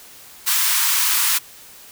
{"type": "high-pass noise", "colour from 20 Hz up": "white", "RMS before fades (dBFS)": -18, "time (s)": [0.46, 1.39], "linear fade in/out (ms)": 20, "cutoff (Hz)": 900, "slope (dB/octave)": 96, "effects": ["white hiss -43 dBFS RMS until 1.91 s"]}